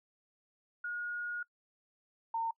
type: tone pair in turn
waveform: sine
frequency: 1439 / 911 Hz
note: F#6 / A#5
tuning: -49 / -40 cents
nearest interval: minor sixth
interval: 791 cents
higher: first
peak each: -35 / -31 dBFS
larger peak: second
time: 0.84-1.43 / 2.34-2.51 s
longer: first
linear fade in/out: 5 ms
effects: noise-tail reverb RT60 0.1 s tail -25 dB re dry